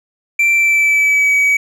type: tone with pitch glide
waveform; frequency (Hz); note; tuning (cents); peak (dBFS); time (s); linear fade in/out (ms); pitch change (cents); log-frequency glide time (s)
triangle; 2349 to 2272; D7 to C#7; 0 to +42; -8; 0.39-1.57; 5; -58; 0.52-1.34
effects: none